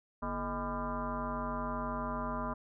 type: tone with frequency modulation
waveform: sine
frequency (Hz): 622.3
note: D#5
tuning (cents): 0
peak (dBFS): -33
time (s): 0.22-2.54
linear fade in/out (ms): 10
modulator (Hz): 191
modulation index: 3.4
effects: none